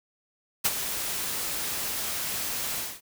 white noise with ADSR envelope, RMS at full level -21 dBFS, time 0.64-3.01 s, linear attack 18 ms, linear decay 34 ms, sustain -10 dB, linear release 230 ms, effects none

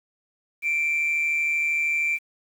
sine tone with amplitude modulation, 2349 Hz, D7, in tune, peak -17 dBFS, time 0.62-2.19 s, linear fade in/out 50 ms, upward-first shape sine, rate 153 Hz, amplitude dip 50%, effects tanh soft clip ceiling -18 dBFS + 8-bit

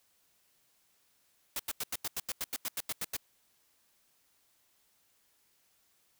white noise bursts, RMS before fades -35 dBFS, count 14, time 1.56-3.167 s, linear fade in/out 2 ms, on 34 ms, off 87 ms, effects white hiss -71 dBFS RMS until 6.19 s

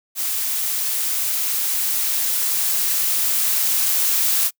blue noise with level ramp, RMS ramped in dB -23 to -18 dBFS, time 0.15-4.51 s, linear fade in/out 50 ms, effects noise-tail reverb RT60 0.1 s tail -26 dB re dry

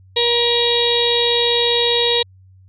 harmonic tone, 475 Hz, A#4, 33 cents sharp, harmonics 1 / 2 / 4 / 5 / 6 / 7 / 8 / 9, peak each -18 / -26 / -28 / -29 / -27 / -23 / -18 / -29 dBFS, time 0.16-2.23 s, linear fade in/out 10 ms, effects added 94 Hz sine -44 dBFS peak until 2.68 s

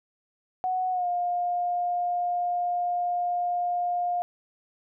sine tone with pitch glide, 740 to 707.8 Hz, F#5 to F5, 0 to +23 cents, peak -24 dBFS, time 0.64-4.22 s, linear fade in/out 0 ms, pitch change -77 cents, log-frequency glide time 0.91-1.07 s, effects none

